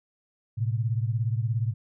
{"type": "beating tone pair", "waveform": "sine", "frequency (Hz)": [110.6, 127.6], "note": ["A2", "C3"], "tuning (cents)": [9, -43], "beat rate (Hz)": 17, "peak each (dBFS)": [-25, -29], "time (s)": [0.57, 1.74], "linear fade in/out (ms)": 20, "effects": []}